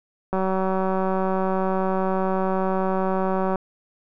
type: click train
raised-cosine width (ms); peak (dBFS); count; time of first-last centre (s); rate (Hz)
1; -11; 611; 0.33-3.558; 189
effects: none